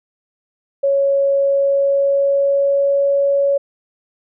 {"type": "tone with pitch glide", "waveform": "sine", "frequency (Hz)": [554.4, 559.5], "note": ["C#5", "C#5"], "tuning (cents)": [0, 16], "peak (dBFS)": -12, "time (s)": [0.83, 3.58], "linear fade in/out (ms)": 10, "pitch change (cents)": 16, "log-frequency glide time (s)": [1.33, 3.08], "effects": []}